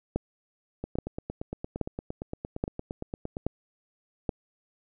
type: two click trains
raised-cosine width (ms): 2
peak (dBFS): -20 / -13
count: 23 / 6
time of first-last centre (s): 0.84-3.369 / 0.16-4.292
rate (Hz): 8.7 / 1.21
effects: none